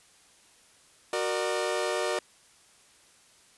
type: chord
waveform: sawtooth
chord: Gb augmented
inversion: none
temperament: equal with one note detuned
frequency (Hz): 370 / 466.2 / 600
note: Gb4 / Bb4 / D5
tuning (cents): 0 / 0 / +37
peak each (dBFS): -28 / -28 / -27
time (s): 1.13-2.19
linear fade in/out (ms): 2
effects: white hiss -59 dBFS RMS until 3.57 s + resampled to 24000 Hz